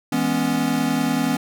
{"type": "chord", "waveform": "square", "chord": "C# minor seventh", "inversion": "first", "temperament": "equal with one note detuned", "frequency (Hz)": [163.11, 207.7, 246.9, 277.2], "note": ["E3", "G#3", "B3", "C#4"], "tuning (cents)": [-18, 0, 0, 0], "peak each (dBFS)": [-28, -28, -23, -24], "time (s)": [0.12, 1.37], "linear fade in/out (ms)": 5, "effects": []}